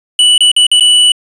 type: tone with dropouts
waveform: square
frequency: 2960 Hz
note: F#7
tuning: in tune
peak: -5 dBFS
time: 0.19-1.12 s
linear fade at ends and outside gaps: 2 ms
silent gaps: 0.379-0.406 / 0.516-0.564 / 0.667-0.715 / 0.798-0.807 s
effects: resampled to 22050 Hz